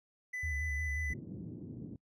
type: tone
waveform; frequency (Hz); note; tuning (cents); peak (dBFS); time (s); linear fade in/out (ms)
triangle; 2000; B6; +21; -35; 0.33-1.14; 10
type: tone with vibrato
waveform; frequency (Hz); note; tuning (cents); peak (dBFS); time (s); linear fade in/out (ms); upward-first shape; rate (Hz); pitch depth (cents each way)
sine; 75.2; D2; +42; -35; 0.43-1.13; 5; square; 5.6; 87
type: band-pass noise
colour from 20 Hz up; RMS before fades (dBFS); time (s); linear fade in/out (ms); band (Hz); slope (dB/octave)
pink; -45; 1.1-1.96; 2; 100 to 320; 24
effects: noise-tail reverb RT60 0.1 s tail -24 dB re dry